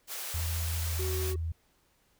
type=high-pass noise; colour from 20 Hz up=white; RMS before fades=-38 dBFS; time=0.07-1.35 s; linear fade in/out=50 ms; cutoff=410 Hz; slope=24 dB/octave
type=tone with pitch glide; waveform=sine; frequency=82.41 to 81.79 Hz; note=E2 to E2; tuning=0 to -13 cents; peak=-30 dBFS; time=0.34-1.52 s; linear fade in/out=5 ms; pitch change=-13 cents; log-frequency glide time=0.59-1.36 s
type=tone; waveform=triangle; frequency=373.9 Hz; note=F#4; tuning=18 cents sharp; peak=-33 dBFS; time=0.99-1.36 s; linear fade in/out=5 ms
effects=pink hiss -69 dBFS RMS until 2.19 s